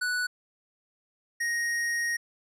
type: tone pair in turn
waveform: square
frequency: 1480 / 1872.2 Hz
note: F#6 / A#6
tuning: 0 / +7 cents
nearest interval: major third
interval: 407 cents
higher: second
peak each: -27 dBFS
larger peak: neither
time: 0.01-0.27 / 1.4-2.17 s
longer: second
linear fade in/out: 10 ms
effects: low-pass 11000 Hz 12 dB/octave